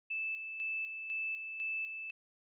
sine tone with tremolo, 2631 Hz, E7, 4 cents flat, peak -34 dBFS, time 0.1-2.11 s, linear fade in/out 10 ms, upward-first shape square, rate 2 Hz, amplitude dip 50%, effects none

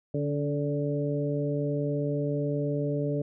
harmonic tone with a mistuned harmonic, 145.4 Hz, D3, 17 cents flat, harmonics 1 / 2 / 3 / 4, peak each -29 / -32 / -32 / -34 dBFS, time 0.14-3.22 s, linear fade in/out 5 ms, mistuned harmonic 2, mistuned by -25 cents, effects none

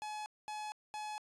45% pulse tone bursts, 849 Hz, G#5, 38 cents sharp, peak -40 dBFS, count 3, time 0.02-1.18 s, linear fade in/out 0 ms, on 240 ms, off 220 ms, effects resampled to 22050 Hz + 13-bit

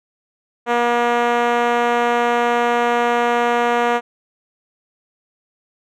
5% pulse tone with band-pass filter, 238.9 Hz, A#3, 43 cents sharp, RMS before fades -17 dBFS, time 0.66-4.01 s, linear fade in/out 50 ms, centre 580 Hz, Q 1, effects none

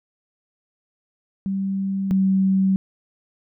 sine tone pair in turn, 194.2 / 191.53 Hz, G3 / G3, -16 / -40 cents, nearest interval unison, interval 24 cents, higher first, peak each -21 / -15 dBFS, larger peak second, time 1.46-2.11 / 2.11-2.76 s, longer neither, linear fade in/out 0 ms, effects none

